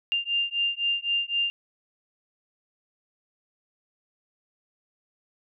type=beating tone pair; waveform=sine; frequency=2794 / 2797.9 Hz; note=F7 / F7; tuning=0 / +3 cents; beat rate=3.9 Hz; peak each=-27 dBFS; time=0.12-1.5 s; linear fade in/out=0 ms; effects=none